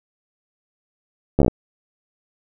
slowing click train, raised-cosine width 2 ms, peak -3 dBFS, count 7, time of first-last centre 1.39-1.481 s, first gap 13 ms, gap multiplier 1.06, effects none

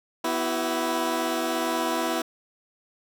15% pulse chord, B suspended fourth, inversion none, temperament equal with one note detuned, 246.9 / 329.6 / 378.6 Hz, B3 / E4 / F#4, 0 / 0 / +40 cents, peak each -24 / -20 / -26 dBFS, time 0.24-2.22 s, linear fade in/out 5 ms, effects none

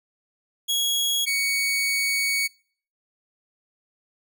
sawtooth tone pair in turn, 3322 / 2235 Hz, G#7 / C#7, 0 / +14 cents, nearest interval perfect fifth, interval 686 cents, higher first, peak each -18 dBFS, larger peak neither, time 0.68-1.26 / 1.26-2.48 s, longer second, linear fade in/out 20 ms, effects noise-tail reverb RT60 0.5 s tail -26 dB re dry

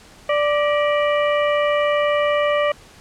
harmonic tone with a mistuned harmonic, 587.3 Hz, D5, in tune, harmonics 1 / 2 / 3 / 4 / 5, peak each -17 / -23 / -27 / -29 / -31 dBFS, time 0.29-2.72 s, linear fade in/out 5 ms, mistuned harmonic 3, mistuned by +140 cents, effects pink hiss -46 dBFS RMS until 3 s + low-pass 9000 Hz 12 dB/octave

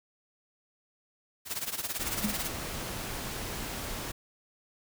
white noise with tremolo, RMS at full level -32 dBFS, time 1.45-2.51 s, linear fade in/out 50 ms, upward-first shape sine, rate 18 Hz, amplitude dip 80%
pink noise, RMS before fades -37 dBFS, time 1.99-4.12 s, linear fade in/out 10 ms
sine tone with exponential decay, 210 Hz, G#3, 19 cents sharp, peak -24 dBFS, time 2.24-2.41 s, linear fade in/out 5 ms, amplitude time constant 36 ms
effects none

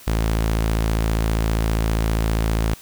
sawtooth tone, 55 Hz, A1, in tune, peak -14 dBFS, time 0.07-2.74 s, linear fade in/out 5 ms, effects white hiss -44 dBFS RMS until 2.81 s

